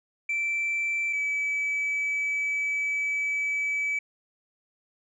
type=tone pair in turn; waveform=sine; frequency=2336 / 2295 Hz; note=D7 / D7; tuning=-10 / -40 cents; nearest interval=unison; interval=30 cents; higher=first; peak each=-23 dBFS; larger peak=neither; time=0.29-1.13 / 1.13-3.99 s; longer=second; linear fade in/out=5 ms; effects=tanh soft clip ceiling -23 dBFS